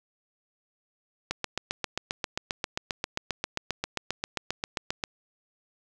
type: click train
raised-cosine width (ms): 0.2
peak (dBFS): -11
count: 29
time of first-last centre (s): 1.31-5.038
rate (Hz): 7.51
effects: none